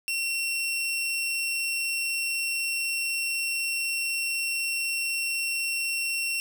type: tone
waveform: sawtooth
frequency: 2724 Hz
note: F7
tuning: 44 cents flat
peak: -23 dBFS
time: 0.08-6.4 s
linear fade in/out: 0 ms
effects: none